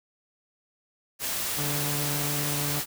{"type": "noise", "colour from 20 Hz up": "white", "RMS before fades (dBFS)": -30, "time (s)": [1.19, 2.86], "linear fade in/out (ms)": 50}
{"type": "tone with vibrato", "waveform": "sawtooth", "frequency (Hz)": 145.4, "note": "D3", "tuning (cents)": -17, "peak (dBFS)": -26, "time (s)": [1.57, 2.81], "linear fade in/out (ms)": 20, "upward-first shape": "triangle", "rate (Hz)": 6.9, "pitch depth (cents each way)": 11}
{"effects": []}